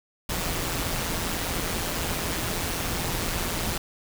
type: noise with amplitude modulation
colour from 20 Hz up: pink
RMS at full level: -26 dBFS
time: 0.29-3.78 s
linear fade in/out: 5 ms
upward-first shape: sine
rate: 170 Hz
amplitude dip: 55%
effects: none